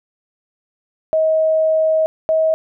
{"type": "tone pair in turn", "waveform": "sine", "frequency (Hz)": [634, 637.5], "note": ["D#5", "D#5"], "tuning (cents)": [32, 42], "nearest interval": "unison", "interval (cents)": 10, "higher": "second", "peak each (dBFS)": -12, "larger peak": "neither", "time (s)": [[1.13, 2.06], [2.29, 2.54]], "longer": "first", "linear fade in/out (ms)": 0, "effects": []}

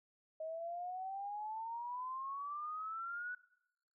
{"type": "exponential sweep", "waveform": "sine", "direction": "up", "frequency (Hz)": [628, 1488], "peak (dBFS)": -40, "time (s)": [0.4, 3.35], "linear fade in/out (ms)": 5, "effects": ["noise-tail reverb RT60 0.9 s tail -22 dB re dry"]}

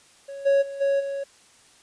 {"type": "tone with level steps", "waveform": "triangle", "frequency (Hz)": 554.4, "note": "C#5", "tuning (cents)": 0, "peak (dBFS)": [-32, -14, -30, -17, -25], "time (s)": [0.28, 1.24], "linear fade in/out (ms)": 10, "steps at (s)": [0.45, 0.61, 0.8, 0.99], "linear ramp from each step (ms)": 20, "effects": ["white hiss -55 dBFS RMS until 1.82 s", "resampled to 22050 Hz"]}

